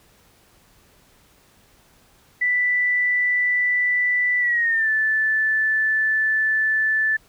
sine tone with pitch glide, 1978 to 1752 Hz, B6 to A6, +2 to -8 cents, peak -17 dBFS, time 2.41-7.17 s, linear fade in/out 10 ms, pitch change -210 cents, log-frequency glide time 4.39-4.9 s, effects pink hiss -56 dBFS RMS until 7.28 s

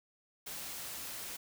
white noise, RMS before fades -43 dBFS, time 0.46-1.37 s, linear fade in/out 10 ms, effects none

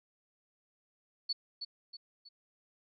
sine tone with echo, 4440 Hz, C#8, 2 cents sharp, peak -30 dBFS, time 1.29-1.33 s, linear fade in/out 10 ms, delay 320 ms, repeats 3, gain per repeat -7 dB, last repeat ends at 2.29 s, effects none

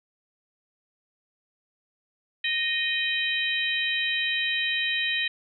harmonic tone with a mistuned harmonic, 620 Hz, D#5, 6 cents flat, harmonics 3 / 4 / 5 / 6, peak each -28 / -29 / -30 / -31 dBFS, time 2.44-5.28 s, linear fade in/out 5 ms, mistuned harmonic 6, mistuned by +63 cents, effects none

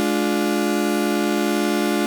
35% pulse chord, D diminished, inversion second, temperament just, 211.4 / 293.7 / 352.4 Hz, Ab3 / D4 / F4, +31 / 0 / +16 cents, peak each -21 dBFS, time 0-2.06 s, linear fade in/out 0 ms, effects none

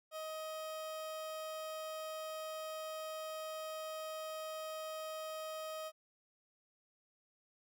30% pulse tone, 629 Hz, D#5, 19 cents sharp, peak -39 dBFS, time 0.11-5.92 s, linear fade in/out 50 ms, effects none

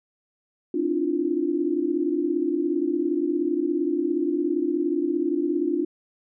sine tone cluster, 263.8 / 298.8 / 332 / 349.2 Hz, C4 / D4 / E4 / F4, +14 / +30 / +12 / 0 cents, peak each -31 / -25 / -30 / -25 dBFS, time 0.74-5.85 s, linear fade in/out 5 ms, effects none

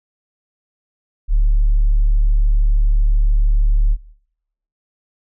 sine tone, 36.48 Hz, D1, 11 cents flat, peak -9 dBFS, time 1.28-3.97 s, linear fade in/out 50 ms, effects noise-tail reverb RT60 0.8 s tail -19 dB re dry + tanh soft clip ceiling -8 dBFS

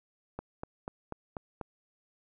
click train, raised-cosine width 1 ms, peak -23 dBFS, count 6, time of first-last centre 0.39-1.612 s, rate 4.09 Hz, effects none

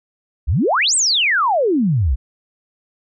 sine exponential two-way sweep, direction up then down, 55.4 to 8670 to 55.4 Hz, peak -13 dBFS, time 0.47-2.16 s, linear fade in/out 20 ms, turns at 0.95 s, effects none

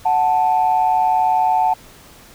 sine tone pair together, 740 / 880 Hz, F#5 / A5, 0 / 0 cents, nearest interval minor third, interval 300 cents, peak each -15 dBFS, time 0.05-1.74 s, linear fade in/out 10 ms, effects tanh soft clip ceiling -6 dBFS + pink hiss -44 dBFS RMS until 2.34 s

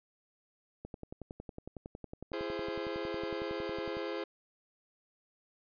click train, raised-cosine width 2 ms, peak -29 dBFS, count 35, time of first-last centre 0.85-3.969 s, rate 10.9 Hz
40% pulse chord, E augmented, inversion none, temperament equal with one note detuned, 337.1 / 415.3 / 523.3 Hz, E4 / G#4 / B#4, +39 / 0 / 0 cents, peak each -39 dBFS, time 2.33-4.24 s, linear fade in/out 5 ms
effects resampled to 11025 Hz

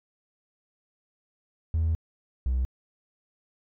triangle tone pair in turn, 81.1 / 63.43 Hz, E2 / B1, -28 / +47 cents, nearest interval major third, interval 425 cents, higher first, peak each -19 / -20 dBFS, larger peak first, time 1.74-1.95 / 2.46-2.65 s, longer first, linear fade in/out 0 ms, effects tanh soft clip ceiling -18 dBFS

